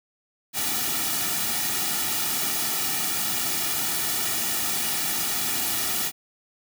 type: noise with comb filter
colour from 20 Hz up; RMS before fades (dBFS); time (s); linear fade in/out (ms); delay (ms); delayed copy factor
white; -26; 0.53-6.12; 50; 1.9; -0.75
effects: none